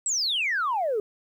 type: exponential sweep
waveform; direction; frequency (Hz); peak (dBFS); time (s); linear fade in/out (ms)
sine; down; 8090 to 400.8; -22; 0.06-1; 2
effects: tanh soft clip ceiling -19 dBFS + 10-bit